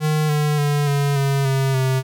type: tone with pitch steps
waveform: square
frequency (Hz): 153.5 / 149.56 / 145.72 / 141.99 / 138.34 / 134.79 / 131.33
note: D#3 / D3 / D3 / C#3 / C#3 / C#3 / C3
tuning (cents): -23 / +32 / -13 / +42 / -3 / -48 / +7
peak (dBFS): -17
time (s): 0-2.03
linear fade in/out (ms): 50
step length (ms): 290
effects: none